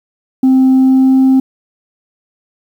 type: tone with pitch glide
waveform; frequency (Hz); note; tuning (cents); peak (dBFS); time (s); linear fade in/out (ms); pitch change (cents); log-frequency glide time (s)
sine; 261.6 to 263.6; C4 to C4; 0 to +13; -3; 0.43-1.4; 5; +13; 0.71-1.19
effects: tanh soft clip ceiling -4 dBFS + 7-bit